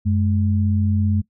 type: tone pair together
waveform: sine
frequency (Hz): 93.62 / 211.5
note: F#2 / G#3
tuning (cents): +21 / +32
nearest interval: octave + major second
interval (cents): 1411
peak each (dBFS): -17 / -21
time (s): 0.05-1.22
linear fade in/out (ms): 20
effects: noise-tail reverb RT60 0.1 s tail -19 dB re dry